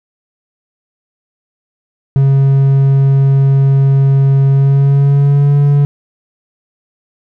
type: tone with pitch glide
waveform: triangle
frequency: 136.8 to 143.19 Hz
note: C#3 to D3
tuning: -23 to -43 cents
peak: -4 dBFS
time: 2.16-5.85 s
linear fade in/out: 0 ms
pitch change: +80 cents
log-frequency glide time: 4.49-5.56 s
effects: none